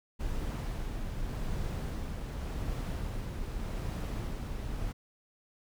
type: noise with tremolo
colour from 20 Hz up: brown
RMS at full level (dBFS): -34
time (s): 0.19-4.93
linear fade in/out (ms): 20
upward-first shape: sine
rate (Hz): 0.86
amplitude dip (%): 30
effects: none